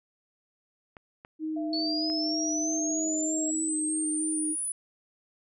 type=clicks; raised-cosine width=0.5 ms; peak=-30 dBFS; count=3; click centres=0.968 / 1.249 / 2.1 s
type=tone with vibrato; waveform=sine; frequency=311.1 Hz; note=D#4; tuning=in tune; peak=-29 dBFS; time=1.39-4.56 s; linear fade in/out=50 ms; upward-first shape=square; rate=3.2 Hz; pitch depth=13 cents each way
type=tone with pitch glide; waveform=sine; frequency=672 to 630.6 Hz; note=E5 to D#5; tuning=+33 to +23 cents; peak=-36 dBFS; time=1.56-3.51 s; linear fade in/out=10 ms; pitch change=-110 cents; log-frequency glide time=2.79-3.19 s
type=linear sweep; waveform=sine; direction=up; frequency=4385 to 10000 Hz; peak=-29 dBFS; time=1.73-4.72 s; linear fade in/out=2 ms
effects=none